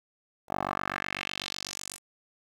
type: tone with band-pass filter sweep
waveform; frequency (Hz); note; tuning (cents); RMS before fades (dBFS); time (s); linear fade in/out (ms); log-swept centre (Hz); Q
10% pulse; 48; G1; -36; -35; 0.48-1.99; 50; 730 to 9400; 2.2
effects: 9-bit